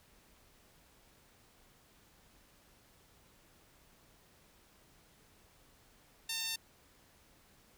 sawtooth tone with high-pass filter, 904 Hz, A5, 47 cents sharp, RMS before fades -38 dBFS, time 6.29-6.56 s, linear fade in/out 5 ms, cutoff 3600 Hz, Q 1.3, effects pink hiss -65 dBFS RMS until 7.77 s

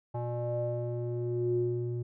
square tone with low-pass filter sweep, 120.1 Hz, B2, 48 cents flat, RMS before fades -32 dBFS, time 0.14-2.03 s, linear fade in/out 10 ms, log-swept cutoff 770 to 280 Hz, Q 7, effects none

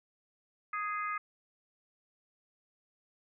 harmonic tone, 415.3 Hz, G#4, in tune, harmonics 3 / 4 / 5 / 6, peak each -34 / -43 / -40 / -48 dBFS, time 0.73-1.18 s, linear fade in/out 5 ms, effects none

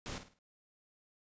pink noise with echo, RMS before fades -42 dBFS, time 0.06-0.18 s, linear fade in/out 0 ms, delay 52 ms, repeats 4, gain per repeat -9 dB, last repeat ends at 0.388 s, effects resampled to 16000 Hz

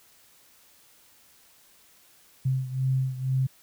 sine beating tone pair, 130.8 / 132.9 Hz, C3 / C3, 0 / +27 cents, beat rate 2.1 Hz, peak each -25 / -29 dBFS, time 2.45-3.47 s, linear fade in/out 10 ms, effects white hiss -58 dBFS RMS until 3.62 s

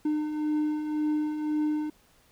triangle beating tone pair, 301.5 / 303.4 Hz, D4 / D#4, +46 / -44 cents, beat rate 1.9 Hz, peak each -33 / -24 dBFS, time 0.05-1.9 s, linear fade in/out 5 ms, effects pink hiss -62 dBFS RMS until 2.31 s

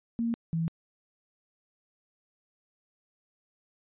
sine tone pair in turn, 232 / 164.05 Hz, A#3 / E3, -8 / -8 cents, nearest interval tritone, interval 600 cents, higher first, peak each -26 dBFS, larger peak neither, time 0.19-0.34 / 0.53-0.68 s, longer neither, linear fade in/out 0 ms, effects resampled to 8000 Hz

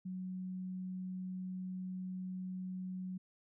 sine tone, 185 Hz, F#3, in tune, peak -39 dBFS, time 0.05-3.18 s, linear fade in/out 10 ms, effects none

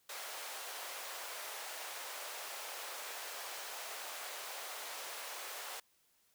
pink high-pass noise, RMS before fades -45 dBFS, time 0.09-5.8 s, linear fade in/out 5 ms, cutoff 550 Hz, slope 24 dB/octave, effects white hiss -73 dBFS RMS until 6.34 s

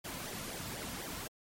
pink noise with flanger, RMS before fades -42 dBFS, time 0.04-1.28 s, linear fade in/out 10 ms, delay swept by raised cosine 0.73 to 2.63 ms, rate 4 Hz, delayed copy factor -0.6, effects MP3 64 kbps

